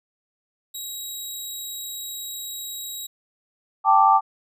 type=tone; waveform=15% pulse; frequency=3834 Hz; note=A#7; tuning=48 cents sharp; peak=-24 dBFS; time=0.74-3.07 s; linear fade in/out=10 ms
type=chord; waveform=sine; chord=G suspended second; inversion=none; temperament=equal; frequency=784 / 880 / 1174.7 Hz; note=G5 / A5 / D6; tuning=0 / 0 / 0 cents; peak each=-17 dBFS; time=3.84-4.21 s; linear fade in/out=50 ms
effects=none